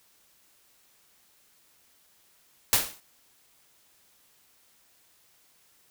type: noise with exponential decay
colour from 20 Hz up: white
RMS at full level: -18 dBFS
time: 2.73-3 s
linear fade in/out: 0 ms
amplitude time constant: 58 ms
effects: white hiss -63 dBFS RMS until 5.9 s